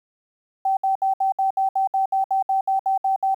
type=tone bursts; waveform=sine; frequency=772 Hz; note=G5; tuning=27 cents flat; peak=-17 dBFS; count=15; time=0.65-3.346 s; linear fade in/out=5 ms; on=120 ms; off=64 ms; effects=9-bit